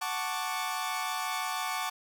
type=chord; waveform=sawtooth; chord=D major seventh; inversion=first; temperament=equal; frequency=740 / 880 / 1108.7 / 1174.7 Hz; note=F#5 / A5 / C#6 / D6; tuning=0 / 0 / 0 / 0 cents; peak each=-33 dBFS; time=0.01-1.9 s; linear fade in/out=10 ms; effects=none